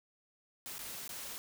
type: noise with dropouts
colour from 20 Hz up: white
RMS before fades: -44 dBFS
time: 0.66-1.38 s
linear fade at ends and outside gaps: 0 ms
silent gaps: 0.782-0.791 / 1.078-1.092 s
effects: none